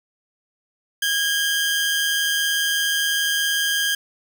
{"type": "tone pair together", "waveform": "sawtooth", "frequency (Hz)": [1637, 3117], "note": ["G#6", "G7"], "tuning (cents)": [-25, -11], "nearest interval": "major seventh", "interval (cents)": 1114, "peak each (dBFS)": [-17, -21], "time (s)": [1.02, 3.95], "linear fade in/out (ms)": 5, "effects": []}